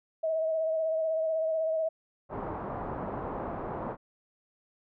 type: tone with vibrato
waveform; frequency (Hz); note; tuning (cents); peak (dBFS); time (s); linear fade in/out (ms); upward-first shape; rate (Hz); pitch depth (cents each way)
sine; 640; D#5; +49; -26; 0.23-1.89; 10; sine; 16; 29
type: low-pass noise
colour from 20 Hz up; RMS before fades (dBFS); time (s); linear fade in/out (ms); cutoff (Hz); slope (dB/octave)
white; -36; 2.29-3.97; 50; 1000; 24
effects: none